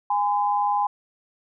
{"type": "tone pair together", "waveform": "sine", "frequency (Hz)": [823, 1016.8], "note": ["G#5", "C6"], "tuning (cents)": [-16, -50], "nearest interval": "major third", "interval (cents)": 366, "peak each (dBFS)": [-21, -24], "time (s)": [0.1, 0.87], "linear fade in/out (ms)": 5, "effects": []}